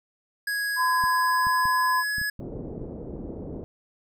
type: tone with pitch glide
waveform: square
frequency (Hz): 1661.2 to 1687.3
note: G#6 to G#6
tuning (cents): 0 to +27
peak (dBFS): -26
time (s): 0.47-2.3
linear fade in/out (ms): 5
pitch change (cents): +27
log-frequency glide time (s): 0.98-1.99
type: tone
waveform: sine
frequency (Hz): 1017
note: C6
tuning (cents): -50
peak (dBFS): -21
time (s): 0.76-2.04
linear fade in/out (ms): 50
type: clicks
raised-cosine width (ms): 5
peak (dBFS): -26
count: 6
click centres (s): 1.039 / 1.469 / 1.655 / 2.183 / 2.215 / 2.394
type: low-pass noise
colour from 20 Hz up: white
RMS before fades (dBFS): -36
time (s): 2.4-3.64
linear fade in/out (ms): 0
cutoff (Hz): 450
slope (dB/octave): 24
effects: none